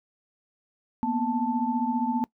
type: tone cluster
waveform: sine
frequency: 234.1 / 249.1 / 881 Hz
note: A#3 / B3 / A5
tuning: +8 / +15 / +2 cents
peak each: -28 dBFS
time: 1.03-2.24 s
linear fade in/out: 0 ms
effects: noise-tail reverb RT60 0.1 s tail -22 dB re dry